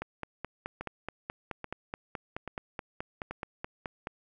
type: two click trains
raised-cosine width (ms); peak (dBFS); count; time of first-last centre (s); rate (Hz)
0.5; -20 / -22; 20 / 4; 0.02-4.071 / 0.81-3.31; 4.69 / 1.2
effects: none